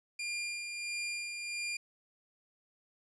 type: tone with tremolo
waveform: sawtooth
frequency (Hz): 2400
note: D7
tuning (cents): +37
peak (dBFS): -31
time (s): 0.19-1.77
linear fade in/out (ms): 5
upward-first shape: sine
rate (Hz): 1.5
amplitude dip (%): 40
effects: resampled to 22050 Hz + 12-bit